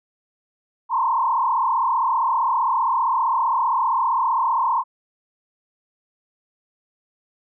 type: tone with frequency modulation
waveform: sine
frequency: 987.8 Hz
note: B5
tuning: in tune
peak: -17 dBFS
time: 0.89-4.84 s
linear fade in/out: 50 ms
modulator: 35.3 Hz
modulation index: 2.6
effects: none